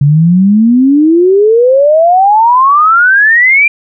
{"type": "exponential sweep", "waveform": "sine", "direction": "up", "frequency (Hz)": [138.59, 2401], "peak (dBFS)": -3, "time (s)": [0.01, 3.68], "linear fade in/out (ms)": 5, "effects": []}